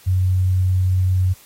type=tone; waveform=sine; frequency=92.5 Hz; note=F#2; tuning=in tune; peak=-14 dBFS; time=0.06-1.34 s; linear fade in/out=20 ms; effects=white hiss -48 dBFS RMS until 1.45 s + AAC 48 kbps